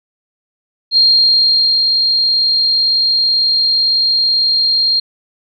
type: tone with ADSR envelope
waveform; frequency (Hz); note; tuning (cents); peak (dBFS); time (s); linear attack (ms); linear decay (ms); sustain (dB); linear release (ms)
sine; 4213; C8; +11; -6; 0.91-5; 60; 850; -4; 8
effects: none